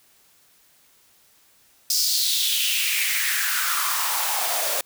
white noise with high-pass filter sweep, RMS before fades -23 dBFS, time 1.9-4.81 s, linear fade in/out 2 ms, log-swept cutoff 5300 to 550 Hz, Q 4.3, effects white hiss -58 dBFS RMS until 4.85 s

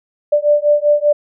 sine beating tone pair, 587.3 / 592.4 Hz, D5 / D5, 0 / +15 cents, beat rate 5.1 Hz, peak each -13 dBFS, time 0.32-1.13 s, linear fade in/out 10 ms, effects none

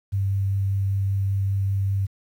sine tone with vibrato, 98 Hz, G2, in tune, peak -20 dBFS, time 0.12-2.07 s, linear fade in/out 20 ms, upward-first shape sine, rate 5.1 Hz, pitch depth 8 cents each way, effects 9-bit

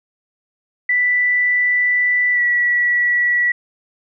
sine tone with pitch glide, 1977 to 1941.9 Hz, B6 to B6, +1 to -30 cents, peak -13 dBFS, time 0.89-3.52 s, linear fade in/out 5 ms, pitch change -31 cents, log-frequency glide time 2.32-2.42 s, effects none

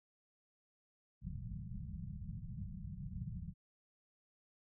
white low-pass noise, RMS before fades -45 dBFS, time 1.21-3.54 s, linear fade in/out 50 ms, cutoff 200 Hz, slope 96 dB/octave, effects none

